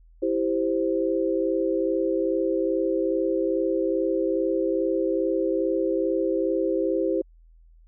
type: chord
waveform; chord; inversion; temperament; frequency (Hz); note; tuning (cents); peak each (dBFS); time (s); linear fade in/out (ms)
sine; C major; first; equal; 329.6 / 392 / 523.3; E4 / G4 / C5; 0 / 0 / 0; -25 / -26 / -26; 0.22-7.22; 10
effects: added 41 Hz sine -50 dBFS peak until 7.87 s